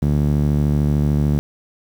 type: tone with band-pass filter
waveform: sawtooth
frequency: 73.42 Hz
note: D2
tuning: in tune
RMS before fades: -17 dBFS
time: 0.02-1.39 s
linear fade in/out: 0 ms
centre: 170 Hz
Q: 1.5
effects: 7-bit